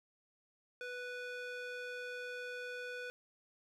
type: tone with band-pass filter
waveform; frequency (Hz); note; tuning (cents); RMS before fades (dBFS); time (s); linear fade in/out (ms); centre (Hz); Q
square; 493.9; B4; 0; -44; 0.81-3.1; 0; 1700; 1
effects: none